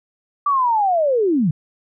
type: linear sweep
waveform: sine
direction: down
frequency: 1175 to 138.59 Hz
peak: -14 dBFS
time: 0.46-1.51 s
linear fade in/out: 5 ms
effects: none